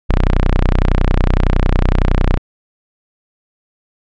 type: tone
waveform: sawtooth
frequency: 30.87 Hz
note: B0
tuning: in tune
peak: -6 dBFS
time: 0.09-2.38 s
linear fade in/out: 10 ms
effects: low-pass 3000 Hz 12 dB/octave